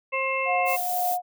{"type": "harmonic tone", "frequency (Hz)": 532, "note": "C5", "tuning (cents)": 29, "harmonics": [1, 2, 4, 5], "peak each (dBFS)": [-29, -29, -29, -29], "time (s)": [0.12, 0.77], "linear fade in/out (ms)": 20}
{"type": "tone with tremolo", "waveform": "sine", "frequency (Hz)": 720, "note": "F#5", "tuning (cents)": -47, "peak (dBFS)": -22, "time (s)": [0.45, 1.22], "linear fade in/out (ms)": 50, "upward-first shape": "triangle", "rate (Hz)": 2, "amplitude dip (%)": 50}
{"type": "noise", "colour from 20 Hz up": "violet", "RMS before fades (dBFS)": -31, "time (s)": [0.65, 1.18], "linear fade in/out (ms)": 50}
{"effects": []}